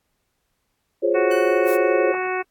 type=chord; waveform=sine; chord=Db major seventh; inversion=first; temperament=equal; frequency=349.2 / 415.3 / 523.3 / 554.4 Hz; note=F4 / Ab4 / C5 / Db5; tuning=0 / 0 / 0 / 0 cents; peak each=-22 dBFS; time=1.02-2.13 s; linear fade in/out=20 ms
type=harmonic tone; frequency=370 Hz; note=F#4; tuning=in tune; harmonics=1 / 2 / 3 / 4 / 5 / 6 / 7; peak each=-25 / -28 / -30 / -31 / -32 / -33 / -33 dBFS; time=1.14-2.43 s; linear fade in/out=20 ms
type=tone with exponential decay; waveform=sawtooth; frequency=1500 Hz; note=F#6; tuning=23 cents sharp; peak=-27 dBFS; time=1.31-2.1 s; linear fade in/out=2 ms; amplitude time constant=170 ms
type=noise; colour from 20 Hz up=violet; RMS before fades=-33 dBFS; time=1.66-1.77 s; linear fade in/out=20 ms
effects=pink hiss -72 dBFS RMS until 2.5 s + AAC 64 kbps